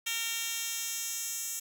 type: tone with high-pass filter sweep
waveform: 10% pulse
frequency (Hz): 459.7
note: A#4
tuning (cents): -24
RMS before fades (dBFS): -35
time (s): 0.06-1.6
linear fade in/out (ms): 10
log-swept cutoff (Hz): 3300 to 7100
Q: 1.3
effects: 9-bit